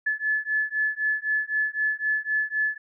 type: beating tone pair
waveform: sine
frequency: 1723 / 1726.9 Hz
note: A6 / A6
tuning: -37 / -33 cents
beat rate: 3.9 Hz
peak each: -26 dBFS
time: 0.06-2.78 s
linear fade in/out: 10 ms
effects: none